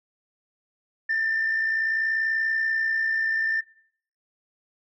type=tone with amplitude modulation; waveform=sine; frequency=1789 Hz; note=A6; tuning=28 cents sharp; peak=-18 dBFS; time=1.09-3.61 s; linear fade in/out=10 ms; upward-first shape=sine; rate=60.5 Hz; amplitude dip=45%; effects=noise-tail reverb RT60 0.6 s tail -22 dB re dry + tanh soft clip ceiling -18 dBFS